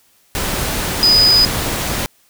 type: tone in noise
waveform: sine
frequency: 4978 Hz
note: D#8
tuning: in tune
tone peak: -8 dBFS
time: 1.03-1.45 s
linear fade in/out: 0 ms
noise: pink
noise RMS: -20 dBFS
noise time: 0.35-2.06 s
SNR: +9 dB
effects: white hiss -55 dBFS RMS until 2.29 s